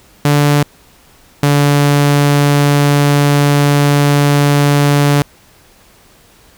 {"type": "tone pair in turn", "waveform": "sawtooth", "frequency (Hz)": [145.5, 144], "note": ["D3", "D3"], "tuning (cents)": [-16, -34], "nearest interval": "unison", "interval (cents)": 18, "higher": "first", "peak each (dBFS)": -4, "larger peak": "neither", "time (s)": [[0.25, 0.63], [1.43, 5.22]], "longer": "second", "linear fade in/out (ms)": 2, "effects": ["pink hiss -46 dBFS RMS until 6.57 s"]}